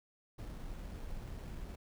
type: noise with sample-and-hold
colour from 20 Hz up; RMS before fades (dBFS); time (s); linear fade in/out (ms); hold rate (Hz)
brown; -44; 0.38-1.76; 10; 4900
effects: none